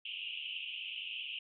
pink band-pass noise, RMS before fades -42 dBFS, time 0.05-1.39 s, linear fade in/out 5 ms, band 2600 to 3100 Hz, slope 96 dB/octave, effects none

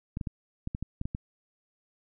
clicks, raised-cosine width 5 ms, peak -20 dBFS, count 9, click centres 0.171 / 0.212 / 0.272 / 0.674 / 0.749 / 0.826 / 1.014 / 1.055 / 1.149 s, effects none

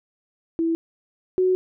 sine tone pair in turn, 329.6 / 370 Hz, E4 / F#4, 0 / 0 cents, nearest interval major second, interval 200 cents, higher second, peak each -19 / -16 dBFS, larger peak second, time 0.59-0.75 / 1.38-1.55 s, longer second, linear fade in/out 0 ms, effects none

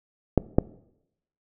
clicks, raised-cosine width 2 ms, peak -3 dBFS, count 2, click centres 0.377 / 0.585 s, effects noise-tail reverb RT60 0.8 s tail -20 dB re dry

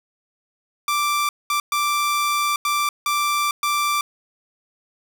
sawtooth tone bursts at uneven times, 1174.7 Hz, D6, in tune, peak -15 dBFS, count 6, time 0.88-1.29 / 1.5-1.6 / 1.72-2.56 / 2.65-2.89 / 3.06-3.51 / 3.63-4.01 s, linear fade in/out 2 ms, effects none

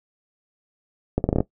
accelerating click train, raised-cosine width 2 ms, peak -6 dBFS, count 7, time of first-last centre 1.18-1.405 s, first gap 61 ms, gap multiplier 0.8, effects noise-tail reverb RT60 0.1 s tail -17 dB re dry

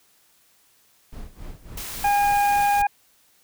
brown noise with tremolo, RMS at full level -35 dBFS, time 1.12-2.83 s, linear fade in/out 10 ms, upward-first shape sine, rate 3.6 Hz, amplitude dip 85%
white noise, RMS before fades -34 dBFS, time 1.77-2.82 s, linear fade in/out 5 ms
harmonic tone, 814 Hz, G#5, 35 cents flat, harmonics 1 / 2 / 3, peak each -17 / -30 / -31 dBFS, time 2.04-2.87 s, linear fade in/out 5 ms
effects white hiss -60 dBFS RMS until 3.43 s

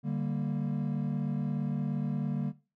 triangle chord, G minor, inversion second, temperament equal, 146.83 / 196 / 233.1 Hz, D3 / G3 / Bb3, 0 / 0 / 0 cents, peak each -29 / -33 / -32 dBFS, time 0.03-2.53 s, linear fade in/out 50 ms, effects noise-tail reverb RT60 0.3 s tail -17 dB re dry + tanh soft clip ceiling -20 dBFS

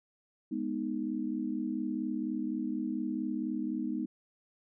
sine chord, G# minor, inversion none, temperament equal, 207.7 / 246.9 / 311.1 Hz, G#3 / B3 / D#4, 0 / 0 / 0 cents, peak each -37 / -35 / -35 dBFS, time 0.51-4.06 s, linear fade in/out 10 ms, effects none

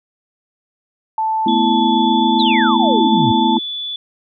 sine tone, 880 Hz, A5, in tune, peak -15 dBFS, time 1.18-3.57 s, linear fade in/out 2 ms
sine chord, A suspended second, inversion none, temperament just, 220 / 247.5 / 330 Hz, A3 / B3 / E4, 0 / +4 / +2 cents, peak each -18 dBFS, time 1.46-3.59 s, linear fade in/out 5 ms
sine tone with pitch glide, 3423 to 3459 Hz, A7 to A7, -48 to -30 cents, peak -22 dBFS, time 1.48-3.96 s, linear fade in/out 2 ms, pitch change +18 cents, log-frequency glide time 1.82-2.45 s
sine exponential sweep, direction down, 4186 to 103.83 Hz, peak -17 dBFS, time 2.39-3.32 s, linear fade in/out 10 ms
effects none

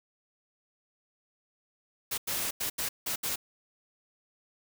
white noise bursts at uneven times, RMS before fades -32 dBFS, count 6, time 2.11-2.18 / 2.27-2.51 / 2.6-2.7 / 2.78-2.89 / 3.06-3.16 / 3.23-3.36 s, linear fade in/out 10 ms, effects none

